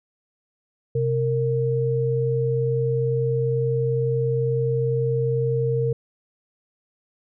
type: tone pair together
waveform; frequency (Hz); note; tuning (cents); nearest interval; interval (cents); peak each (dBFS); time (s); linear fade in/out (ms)
sine; 129.4 / 461.1; C3 / A#4; -19 / -19; octave + minor seventh; 2200; -22; 0.95-5.93; 5
effects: none